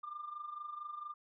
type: tone with amplitude modulation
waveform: sine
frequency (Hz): 1197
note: D6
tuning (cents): +33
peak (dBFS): -38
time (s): 0.03-1.14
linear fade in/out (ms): 10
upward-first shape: sine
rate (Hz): 24.4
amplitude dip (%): 70
effects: tanh soft clip ceiling -35 dBFS